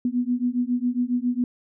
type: beating tone pair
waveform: sine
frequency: 242.2 / 249.5 Hz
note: B3 / B3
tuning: -34 / +18 cents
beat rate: 7.3 Hz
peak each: -24 dBFS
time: 0.05-1.44 s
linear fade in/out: 2 ms
effects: none